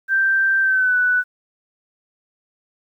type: tone with pitch glide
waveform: sine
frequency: 1568 to 1486.8 Hz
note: G6 to F#6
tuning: 0 to +8 cents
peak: -14 dBFS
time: 0.08-1.24 s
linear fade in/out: 50 ms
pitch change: -92 cents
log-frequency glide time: 0.61-0.96 s
effects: 9-bit